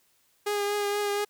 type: tone with vibrato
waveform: sawtooth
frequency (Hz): 410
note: G#4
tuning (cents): -22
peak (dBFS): -22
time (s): 0.46-1.25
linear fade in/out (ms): 10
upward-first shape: triangle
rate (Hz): 4.2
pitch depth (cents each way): 23
effects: white hiss -67 dBFS RMS until 1.29 s